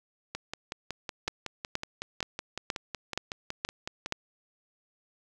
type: two click trains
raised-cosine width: 0.2 ms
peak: -17 / -12 dBFS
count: 21 / 7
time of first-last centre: 0.35-4.061 / 1.28-4.124 s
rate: 5.39 / 2.11 Hz
effects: none